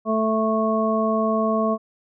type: harmonic tone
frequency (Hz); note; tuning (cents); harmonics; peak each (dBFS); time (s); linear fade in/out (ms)
220; A3; 0; 1 / 2 / 3 / 5; -22 / -26 / -23 / -25; 0.05-1.78; 50
effects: none